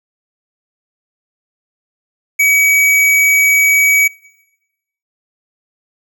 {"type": "tone", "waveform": "square", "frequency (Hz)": 2271, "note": "C#7", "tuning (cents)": 41, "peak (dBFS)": -9, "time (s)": [2.39, 4.08], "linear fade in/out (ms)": 10, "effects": ["noise-tail reverb RT60 1.0 s tail -21 dB re dry"]}